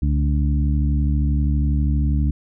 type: harmonic tone with a mistuned harmonic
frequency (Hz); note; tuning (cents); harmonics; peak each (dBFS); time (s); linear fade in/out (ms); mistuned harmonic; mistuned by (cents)
72.4; D2; -24; 1 / 2 / 3 / 4; -17 / -23 / -27 / -29; 0.02-2.31; 5; 1; -67
effects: none